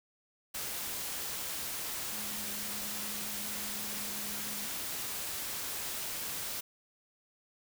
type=tone in noise; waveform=sine; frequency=207.7 Hz; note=G#3; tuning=in tune; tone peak=-48 dBFS; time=2.12-4.67 s; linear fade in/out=10 ms; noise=white; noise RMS=-38 dBFS; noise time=0.54-6.61 s; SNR=-13 dB; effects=none